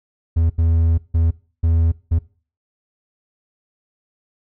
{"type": "tone bursts at uneven times", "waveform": "triangle", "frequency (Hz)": 82.41, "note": "E2", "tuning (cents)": 0, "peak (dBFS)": -11, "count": 5, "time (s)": [[0.36, 0.5], [0.58, 0.98], [1.14, 1.31], [1.63, 1.92], [2.11, 2.19]], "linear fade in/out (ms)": 10, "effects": ["noise-tail reverb RT60 0.4 s tail -21 dB re dry"]}